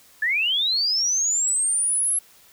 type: linear sweep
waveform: sine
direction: up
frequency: 1686 to 11175 Hz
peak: -19 dBFS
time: 0.22-2.19 s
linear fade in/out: 5 ms
effects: white hiss -53 dBFS RMS until 2.52 s